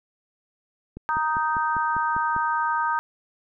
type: click train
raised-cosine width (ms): 3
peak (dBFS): -23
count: 8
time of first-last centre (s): 0.97-2.364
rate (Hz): 5.02
type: harmonic tone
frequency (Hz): 311.1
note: D#4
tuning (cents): 0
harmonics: 3 / 4 / 5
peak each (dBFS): -24 / -26 / -28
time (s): 1.09-2.99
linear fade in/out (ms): 0
effects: none